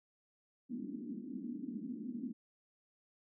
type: band-pass noise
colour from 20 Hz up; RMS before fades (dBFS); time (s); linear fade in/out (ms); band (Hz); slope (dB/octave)
white; -43; 0.69-2.33; 20; 210 to 280; 48
effects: none